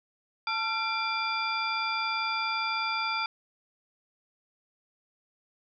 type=tone cluster; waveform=sine; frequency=884 / 1366 / 2363 / 3486 / 4772 Hz; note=A5 / F6 / D7 / A7 / D8; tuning=+8 / -39 / +10 / -17 / +27 cents; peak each=-34 / -32 / -32 / -39 / -36 dBFS; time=0.47-3.26 s; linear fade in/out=2 ms; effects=none